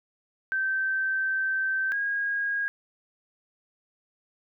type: tone pair in turn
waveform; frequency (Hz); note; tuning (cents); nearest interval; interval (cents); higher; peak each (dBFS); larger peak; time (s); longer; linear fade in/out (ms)
sine; 1552 / 1635.3; G6 / G#6; -18 / -27; minor second; 91; second; -24 / -25; first; 0.52-1.92 / 1.92-2.68; first; 0
effects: none